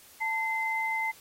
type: tone pair together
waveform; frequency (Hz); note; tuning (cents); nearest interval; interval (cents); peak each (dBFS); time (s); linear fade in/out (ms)
sine; 887.9 / 2066; A5 / C7; +15 / -22; octave + minor third; 1463; -31 / -29; 0.2-1.12; 20
effects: white hiss -54 dBFS RMS until 1.2 s + AAC 48 kbps